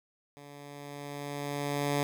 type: tone with level ramp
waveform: 10% pulse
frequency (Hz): 143.6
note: D3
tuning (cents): -39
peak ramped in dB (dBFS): -40 to -18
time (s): 0.37-2.03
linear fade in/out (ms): 0
effects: none